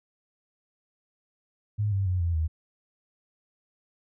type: tone with pitch steps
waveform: sine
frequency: 104.8 / 97.78 / 91.23 / 85.12 / 79.42 Hz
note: G#2 / G2 / F#2 / F2 / D#2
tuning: +16 / -4 / -24 / -44 / +36 cents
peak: -23 dBFS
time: 1.78-2.48 s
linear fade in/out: 20 ms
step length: 140 ms
effects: none